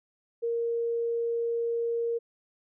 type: tone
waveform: sine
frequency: 466.2 Hz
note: A#4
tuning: in tune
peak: -26 dBFS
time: 0.42-2.19 s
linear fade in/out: 20 ms
effects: none